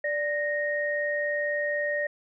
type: tone pair together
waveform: sine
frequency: 587.3 / 1862.1 Hz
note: D5 / A#6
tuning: 0 / -2 cents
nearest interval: octave + minor sixth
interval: 1998 cents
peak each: -28 dBFS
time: 0.04-2.07 s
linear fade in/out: 5 ms
effects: none